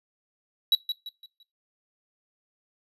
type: tone with echo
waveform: triangle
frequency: 3900 Hz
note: B7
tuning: 23 cents flat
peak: -15 dBFS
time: 0.72-0.75 s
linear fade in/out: 2 ms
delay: 170 ms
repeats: 4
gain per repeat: -9 dB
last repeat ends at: 1.43 s
effects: noise-tail reverb RT60 0.2 s tail -17 dB re dry + resampled to 32000 Hz